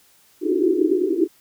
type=band-pass noise; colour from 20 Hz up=pink; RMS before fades=-19 dBFS; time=0.41-1.28 s; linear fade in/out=50 ms; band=300 to 400 Hz; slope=96 dB/octave; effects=white hiss -56 dBFS RMS until 1.4 s